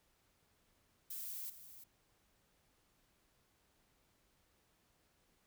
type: noise with echo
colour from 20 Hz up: violet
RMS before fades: -45 dBFS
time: 1.1-1.5 s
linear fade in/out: 5 ms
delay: 340 ms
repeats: 1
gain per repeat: -11 dB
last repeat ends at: 1.84 s
effects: pink hiss -75 dBFS RMS until 5.46 s